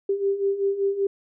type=beating tone pair; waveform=sine; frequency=392 / 397.2 Hz; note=G4 / G4; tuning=0 / +23 cents; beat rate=5.2 Hz; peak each=-27 / -22 dBFS; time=0.09-1.07 s; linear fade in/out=5 ms; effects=none